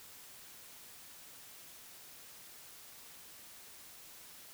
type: silence
effects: white hiss -54 dBFS RMS until 4.53 s

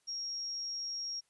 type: tone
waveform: sine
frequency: 5588 Hz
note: F8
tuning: in tune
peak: -36 dBFS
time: 0.07-1.21 s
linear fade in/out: 20 ms
effects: white hiss -75 dBFS RMS until 1.29 s + resampled to 24000 Hz

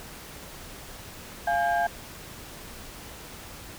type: tone cluster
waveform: sine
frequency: 694 / 834 / 1601 Hz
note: F5 / G#5 / G6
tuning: -11 / +7 / +36 cents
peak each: -23 / -27 / -28 dBFS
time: 1.47-1.87 s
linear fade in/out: 5 ms
effects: tanh soft clip ceiling -16 dBFS + pink hiss -43 dBFS RMS until 3.78 s

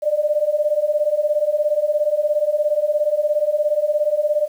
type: beating tone pair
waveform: sine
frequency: 587.3 / 604.3 Hz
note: D5 / D5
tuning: 0 / +49 cents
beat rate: 17 Hz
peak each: -20 / -18 dBFS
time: 0.02-4.48 s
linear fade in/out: 20 ms
effects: 8-bit

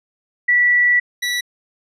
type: tone pair in turn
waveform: sine / 25% pulse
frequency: 1954 / 1954 Hz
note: B6 / B6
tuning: -19 / -19 cents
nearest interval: unison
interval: 0 cents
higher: neither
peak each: -11 / -15 dBFS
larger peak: first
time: 0.48-1 / 1.22-1.41 s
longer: first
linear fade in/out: 10 ms
effects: low-pass 11000 Hz 12 dB/octave

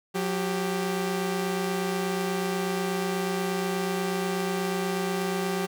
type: tone pair together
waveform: sawtooth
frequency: 181.87 / 392 Hz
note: F#3 / G4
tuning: -30 / 0 cents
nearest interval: octave + minor second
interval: 1330 cents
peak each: -25 dBFS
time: 0.14-5.67 s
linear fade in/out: 20 ms
effects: none

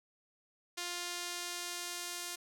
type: tone with band-pass filter sweep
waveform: sawtooth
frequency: 351.1 Hz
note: F4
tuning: 9 cents sharp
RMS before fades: -41 dBFS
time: 0.77-2.36 s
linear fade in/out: 10 ms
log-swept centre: 5400 to 8100 Hz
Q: 0.72
effects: none

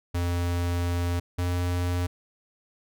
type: tone pair in turn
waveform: square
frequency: 87.2 / 88.57 Hz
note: F2 / F2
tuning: -2 / +25 cents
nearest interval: unison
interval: 27 cents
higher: second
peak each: -25 dBFS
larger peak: neither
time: 0.14-1.2 / 1.38-2.07 s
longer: first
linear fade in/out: 10 ms
effects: none

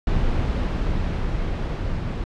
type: noise with level ramp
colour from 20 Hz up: brown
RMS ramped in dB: -21 to -26 dBFS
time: 0.07-2.24 s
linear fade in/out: 2 ms
effects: low-pass 4000 Hz 12 dB/octave

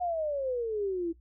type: exponential sweep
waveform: sine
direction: down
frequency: 730 to 326.5 Hz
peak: -28 dBFS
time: 0-1.13 s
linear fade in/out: 20 ms
effects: noise-tail reverb RT60 0.1 s tail -17 dB re dry + added 60 Hz sine -55 dBFS peak until 1.2 s

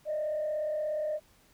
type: tone with frequency modulation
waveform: sine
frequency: 611 Hz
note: D#5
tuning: 32 cents flat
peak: -28 dBFS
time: 0.05-1.2 s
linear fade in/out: 50 ms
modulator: 36.9 Hz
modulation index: 0.5
effects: tanh soft clip ceiling -25 dBFS + pink hiss -63 dBFS RMS until 1.53 s

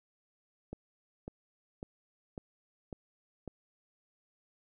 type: click train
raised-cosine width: 2 ms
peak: -27 dBFS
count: 6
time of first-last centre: 0.73-3.477 s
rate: 1.82 Hz
effects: none

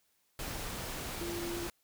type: tone in noise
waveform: sine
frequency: 343.6 Hz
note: F4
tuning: 28 cents flat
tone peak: -37 dBFS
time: 1.21-1.67 s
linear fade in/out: 2 ms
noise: pink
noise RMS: -40 dBFS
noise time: 0.39-1.7 s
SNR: 0 dB
effects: white hiss -74 dBFS RMS until 1.83 s

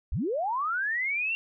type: linear sweep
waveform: sine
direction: up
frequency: 36.06 to 2767 Hz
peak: -26 dBFS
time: 0.12-1.35 s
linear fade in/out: 0 ms
effects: none

